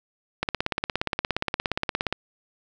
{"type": "click train", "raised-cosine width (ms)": 0.3, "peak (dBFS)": -8, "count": 30, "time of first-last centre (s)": [0.43, 2.126], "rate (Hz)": 17.1, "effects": []}